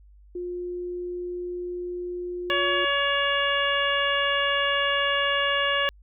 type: tone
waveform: sine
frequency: 355.3 Hz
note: F4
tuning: 30 cents sharp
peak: -29 dBFS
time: 0.35-2.85 s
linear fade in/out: 5 ms
type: harmonic tone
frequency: 564 Hz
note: C#5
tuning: 30 cents sharp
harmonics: 1 / 2 / 3 / 4 / 5 / 6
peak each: -28 / -28 / -26 / -33 / -27 / -34 dBFS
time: 2.5-5.89 s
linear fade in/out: 0 ms
effects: added 50 Hz sine -49 dBFS peak until 6.02 s